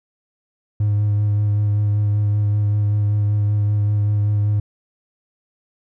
triangle tone with vibrato, 103.83 Hz, G#2, in tune, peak -12 dBFS, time 0.8-4.6 s, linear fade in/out 5 ms, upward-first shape sine, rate 5.2 Hz, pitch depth 16 cents each way, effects tanh soft clip ceiling -10 dBFS

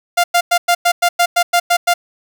sawtooth tone bursts, 698.5 Hz, F5, in tune, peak -6 dBFS, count 11, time 0.17-1.94 s, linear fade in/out 10 ms, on 70 ms, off 100 ms, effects none

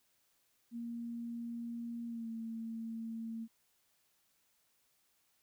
sine tone with pitch glide, 234.5 to 226.4 Hz, A#3 to A3, +11 to +50 cents, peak -39 dBFS, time 0.71-3.48 s, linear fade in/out 50 ms, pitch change -61 cents, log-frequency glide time 2.07-2.29 s, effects white hiss -75 dBFS RMS until 5.42 s

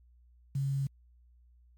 sine tone with quantisation, 137.3 Hz, C#3, 16 cents flat, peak -28 dBFS, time 0.55-0.87 s, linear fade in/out 5 ms, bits 9, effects added 60 Hz sine -58 dBFS peak until 1.77 s + MP3 96 kbps

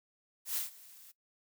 blue noise with ADSR envelope, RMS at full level -33 dBFS, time 0.45-1.12 s, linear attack 110 ms, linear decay 140 ms, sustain -22 dB, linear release 12 ms, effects noise-tail reverb RT60 0.1 s tail -18 dB re dry

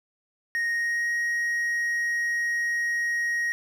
triangle tone with pitch glide, 1864.7 to 1883.1 Hz, A#6 to A#6, 0 to +17 cents, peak -22 dBFS, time 0.55-3.52 s, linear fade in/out 0 ms, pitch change +17 cents, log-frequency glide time 0.71-1.1 s, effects none

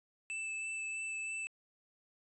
square tone with vibrato, 2637 Hz, E7, in tune, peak -38 dBFS, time 0.3-1.47 s, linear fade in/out 0 ms, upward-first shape sine, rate 3.1 Hz, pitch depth 9 cents each way, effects resampled to 22050 Hz

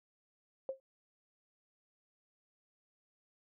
sine tone with exponential decay, 533 Hz, C5, 32 cents sharp, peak -31 dBFS, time 0.69-0.8 s, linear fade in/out 1 ms, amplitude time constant 23 ms, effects none

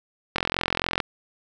click train, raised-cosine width 0.3 ms, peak -6 dBFS, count 29, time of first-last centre 0.36-1.002 s, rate 43.6 Hz, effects none

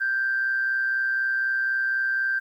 sine tone with amplitude modulation, 1570 Hz, G6, 2 cents sharp, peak -19 dBFS, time 0-2.4 s, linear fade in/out 20 ms, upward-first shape sine, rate 124 Hz, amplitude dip 45%, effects tanh soft clip ceiling -15 dBFS + 10-bit

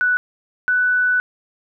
sine tone pair in turn, 1482 / 1490.4 Hz, F#6 / F#6, +2 / +12 cents, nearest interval unison, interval 10 cents, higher second, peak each -14 dBFS, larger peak neither, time 0.01-0.17 / 0.68-1.2 s, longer second, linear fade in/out 0 ms, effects none

